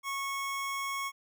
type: tone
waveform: 25% pulse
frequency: 1100 Hz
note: C#6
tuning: 14 cents flat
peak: -29 dBFS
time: 0.03-1.12 s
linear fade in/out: 50 ms
effects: none

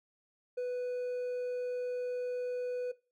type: tone with hard clipping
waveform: triangle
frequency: 495.4 Hz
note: B4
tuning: 5 cents sharp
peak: -33 dBFS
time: 0.57-2.92 s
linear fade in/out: 10 ms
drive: 5 dB
effects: noise-tail reverb RT60 0.3 s tail -19 dB re dry

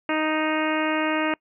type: harmonic tone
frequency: 311.1 Hz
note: D#4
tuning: in tune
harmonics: 1 / 2 / 3 / 4 / 5 / 6 / 7 / 8 / 9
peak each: -25 / -28 / -30 / -31 / -32 / -33 / -33 / -34 / -35 dBFS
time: 0.09-1.34 s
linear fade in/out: 2 ms
effects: noise-tail reverb RT60 0.1 s tail -25 dB re dry

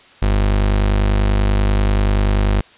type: tone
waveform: 35% pulse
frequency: 50.3 Hz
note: G1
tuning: 45 cents sharp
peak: -11 dBFS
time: 0.22-2.61 s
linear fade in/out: 5 ms
effects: white hiss -46 dBFS RMS until 2.77 s + resampled to 8000 Hz

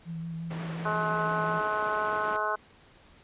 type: tone with vibrato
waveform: sine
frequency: 165.3 Hz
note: E3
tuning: 5 cents sharp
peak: -33 dBFS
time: 0.05-1.62 s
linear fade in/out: 50 ms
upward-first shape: sine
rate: 5.6 Hz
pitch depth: 23 cents each way
type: band-pass noise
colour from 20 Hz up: pink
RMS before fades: -42 dBFS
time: 0.5-2.37 s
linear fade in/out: 10 ms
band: 210 to 2500 Hz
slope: 12 dB/octave
type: harmonic tone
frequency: 212.7 Hz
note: G#3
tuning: 42 cents sharp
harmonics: 2 / 3 / 4 / 5 / 6 / 7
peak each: -37 / -34 / -35 / -31 / -34 / -33 dBFS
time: 0.85-2.56 s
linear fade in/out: 10 ms
effects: pink hiss -57 dBFS RMS until 3.23 s + resampled to 8000 Hz

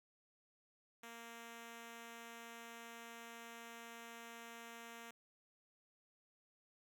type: tone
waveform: 5% pulse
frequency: 232.1 Hz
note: A#3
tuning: 7 cents flat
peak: -40 dBFS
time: 1.03-5.11 s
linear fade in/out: 5 ms
effects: none

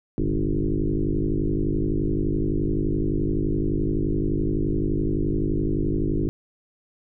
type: tone with frequency modulation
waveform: sine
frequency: 148.3 Hz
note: D3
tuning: 17 cents sharp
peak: -20 dBFS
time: 0.18-6.29 s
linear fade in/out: 0 ms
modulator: 51.7 Hz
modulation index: 4.4
effects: none

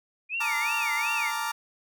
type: tone with vibrato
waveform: sine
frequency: 2375 Hz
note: D7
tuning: 19 cents sharp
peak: -27 dBFS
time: 0.29-1.32 s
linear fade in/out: 50 ms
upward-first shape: sine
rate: 2.7 Hz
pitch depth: 260 cents each way
type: chord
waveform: 35% pulse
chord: Bb major seventh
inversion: third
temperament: equal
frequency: 880 / 932.3 / 1174.7 / 1396.9 Hz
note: A5 / Bb5 / D6 / F6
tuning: 0 / 0 / 0 / 0 cents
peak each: -32 dBFS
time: 0.4-1.52 s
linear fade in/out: 10 ms
effects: none

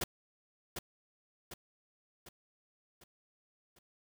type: noise with echo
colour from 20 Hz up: pink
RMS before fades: -34 dBFS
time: 0.01-0.04 s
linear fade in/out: 5 ms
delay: 750 ms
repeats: 5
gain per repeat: -6 dB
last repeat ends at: 3.79 s
effects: none

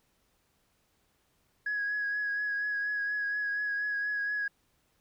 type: tone with vibrato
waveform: sine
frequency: 1667 Hz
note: G#6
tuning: 6 cents sharp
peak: -28 dBFS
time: 1.66-4.48 s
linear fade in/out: 5 ms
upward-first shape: triangle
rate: 4.2 Hz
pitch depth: 26 cents each way
effects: tanh soft clip ceiling -25 dBFS + pink hiss -72 dBFS RMS until 5 s

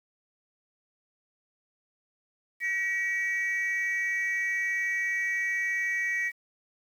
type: tone pair together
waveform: sine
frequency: 1914 / 2275 Hz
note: A#6 / C#7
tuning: +45 / +44 cents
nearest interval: minor third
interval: 299 cents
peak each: -26 / -29 dBFS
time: 2.6-6.32 s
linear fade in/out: 50 ms
effects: tanh soft clip ceiling -23 dBFS + 9-bit

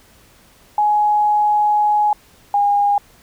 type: tone pair in turn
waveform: sine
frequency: 838 / 814.1 Hz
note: G#5 / G#5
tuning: +15 / -35 cents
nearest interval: minor second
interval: 50 cents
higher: first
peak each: -12 dBFS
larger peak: neither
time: 0.78-2.13 / 2.54-2.98 s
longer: first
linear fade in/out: 2 ms
effects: pink hiss -50 dBFS RMS until 3.22 s

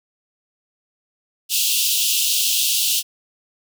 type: high-pass noise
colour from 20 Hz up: pink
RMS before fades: -19 dBFS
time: 1.49-3.03 s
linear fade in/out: 50 ms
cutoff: 2700 Hz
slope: 96 dB/octave
effects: none

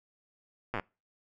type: slowing click train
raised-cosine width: 0.5 ms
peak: -18 dBFS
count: 7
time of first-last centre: 0.74-0.797 s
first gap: 8 ms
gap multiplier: 1.07
effects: noise-tail reverb RT60 0.3 s tail -26 dB re dry

